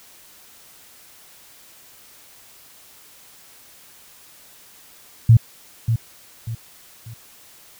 sine tone with echo, 114.2 Hz, A#2, 35 cents flat, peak -6 dBFS, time 5.29-5.37 s, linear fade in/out 5 ms, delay 590 ms, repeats 3, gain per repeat -9 dB, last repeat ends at 7.14 s, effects white hiss -48 dBFS RMS until 7.79 s

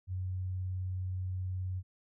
sine tone with vibrato, 92.5 Hz, F#2, in tune, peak -33 dBFS, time 0.07-1.83 s, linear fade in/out 50 ms, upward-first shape sine, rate 19 Hz, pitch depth 10 cents each way, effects none

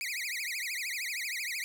sawtooth tone with vibrato, 2192 Hz, C#7, 20 cents flat, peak -30 dBFS, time 0.01-1.64 s, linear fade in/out 0 ms, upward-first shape triangle, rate 13 Hz, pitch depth 290 cents each way, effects none

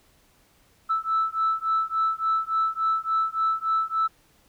sine beating tone pair, 1314 / 1317.5 Hz, E6 / E6, -6 / -1 cents, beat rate 3.5 Hz, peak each -24 dBFS, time 0.89-4.08 s, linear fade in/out 20 ms, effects tanh soft clip ceiling -16 dBFS + pink hiss -61 dBFS RMS until 4.48 s

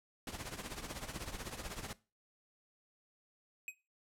pink noise with tremolo, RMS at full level -41 dBFS, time 0.27-1.93 s, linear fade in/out 2 ms, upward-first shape triangle, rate 16 Hz, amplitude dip 80%
square tone with exponential decay, 2521 Hz, D#7, 22 cents sharp, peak -37 dBFS, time 3.68-3.77 s, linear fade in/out 1 ms, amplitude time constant 18 ms
effects noise-tail reverb RT60 0.3 s tail -19 dB re dry + low-pass 12000 Hz 12 dB/octave

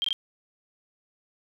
sine tone bursts, 3188 Hz, G7, 28 cents sharp, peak -23 dBFS, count 3, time 0.02-0.129 s, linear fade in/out 0 ms, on 23 ms, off 20 ms, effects none

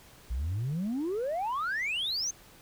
sine exponential sweep, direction up, 55.4 to 6450 Hz, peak -27 dBFS, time 0.3-2.31 s, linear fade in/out 10 ms, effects tanh soft clip ceiling -27 dBFS + pink hiss -55 dBFS RMS until 2.61 s

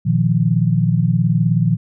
sine chord, Bb suspended fourth, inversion none, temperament equal with one note detuned, 118.78 / 155.56 / 174.61 Hz, Bb2 / Eb3 / F3, +33 / 0 / 0 cents, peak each -17 dBFS, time 0.05-1.77 s, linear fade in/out 20 ms, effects none

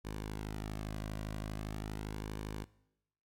sawtooth tone with flanger, 52.5 Hz, G#1, 19 cents sharp, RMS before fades -41 dBFS, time 0.04-2.65 s, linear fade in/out 20 ms, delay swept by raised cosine 1.5 to 2.32 ms, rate 0.42 Hz, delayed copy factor -0.5, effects noise-tail reverb RT60 0.9 s tail -22 dB re dry + AAC 64 kbps

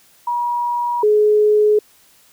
sine tone pair in turn, 960 / 422.4 Hz, B5 / G#4, -49 / +29 cents, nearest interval octave + major second, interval 1422 cents, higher first, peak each -17 / -10 dBFS, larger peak second, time 0.27-1.03 / 1.03-1.79 s, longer neither, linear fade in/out 5 ms, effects white hiss -52 dBFS RMS until 2.32 s

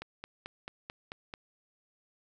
click train, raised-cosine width 0.3 ms, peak -24 dBFS, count 7, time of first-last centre 0.02-1.339 s, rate 4.55 Hz, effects none

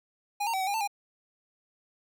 square tone with pitch steps, 820 / 919 / 765 / 755 / 808 / 889 / 812 Hz, G#5 / A#5 / G5 / F#5 / G#5 / A5 / G#5, -22 / -25 / -42 / +35 / -48 / +18 / -39 cents, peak -28 dBFS, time 0.4-0.876 s, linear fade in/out 10 ms, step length 68 ms, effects none

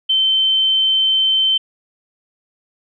sine tone, 3092 Hz, G7, 24 cents flat, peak -12 dBFS, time 0.09-1.58 s, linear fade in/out 10 ms, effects none

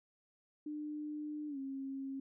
sine tone with pitch glide, 300 to 270.4 Hz, D4 to C#4, +37 to -43 cents, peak -39 dBFS, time 0.66-2.2 s, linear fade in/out 5 ms, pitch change -180 cents, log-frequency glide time 1.48-1.58 s, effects none

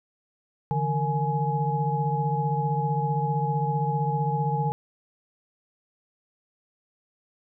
sine tone cluster, 145.2 / 160.6 / 460.9 / 839 Hz, D3 / E3 / A#4 / G#5, -19 / -45 / -20 / +17 cents, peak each -26 / -30 / -33 / -27 dBFS, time 0.71-4.72 s, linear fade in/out 0 ms, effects none

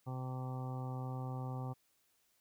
harmonic tone, 128.7 Hz, C3, 28 cents flat, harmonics 1 / 2 / 3 / 4 / 5 / 6 / 7 / 8 / 9, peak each -39 / -48 / -54 / -52 / -59 / -50 / -54 / -60 / -54 dBFS, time 0.06-1.74 s, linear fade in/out 20 ms, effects white hiss -75 dBFS RMS until 2.4 s

